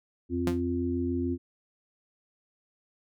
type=harmonic tone; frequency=86.9 Hz; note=F2; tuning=8 cents flat; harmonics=1 / 3 / 4; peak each=-33 / -29 / -32 dBFS; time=0.29-1.38 s; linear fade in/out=50 ms
type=tone with exponential decay; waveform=sawtooth; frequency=174.61 Hz; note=F3; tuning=in tune; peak=-21 dBFS; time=0.47-0.61 s; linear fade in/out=2 ms; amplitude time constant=30 ms
effects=none